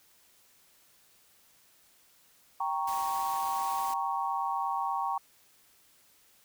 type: chord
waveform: sine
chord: G diminished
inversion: none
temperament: equal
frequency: 784 / 932.3 / 1108.7 Hz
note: G5 / Bb5 / Db6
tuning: 0 / 0 / 0 cents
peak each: -33 dBFS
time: 2.6-5.18 s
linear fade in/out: 5 ms
type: noise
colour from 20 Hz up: white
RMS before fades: -43 dBFS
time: 2.87-3.94 s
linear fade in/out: 5 ms
effects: white hiss -63 dBFS RMS until 6.44 s